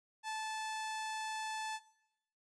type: tone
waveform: sawtooth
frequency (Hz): 873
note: A5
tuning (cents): -14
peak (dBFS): -34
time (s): 0.23-1.8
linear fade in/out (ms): 50
effects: noise-tail reverb RT60 0.8 s tail -17 dB re dry + resampled to 22050 Hz